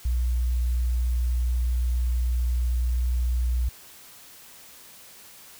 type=tone; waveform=sine; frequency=60.8 Hz; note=B1; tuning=26 cents flat; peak=-21 dBFS; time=0.05-3.69 s; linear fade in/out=5 ms; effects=white hiss -48 dBFS RMS until 5.59 s